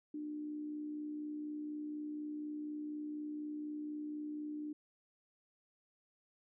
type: tone with amplitude modulation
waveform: sine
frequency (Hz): 300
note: D4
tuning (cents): +37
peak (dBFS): -38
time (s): 0.14-4.73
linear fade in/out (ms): 5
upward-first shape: sine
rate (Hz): 64.1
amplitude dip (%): 35
effects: none